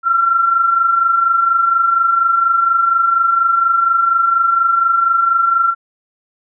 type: tone pair together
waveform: sine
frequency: 1340 / 1364.2 Hz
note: E6 / F6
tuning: +28 / -41 cents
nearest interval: unison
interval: 31 cents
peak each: -19 / -11 dBFS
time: 0.03-5.75 s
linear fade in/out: 50 ms
effects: none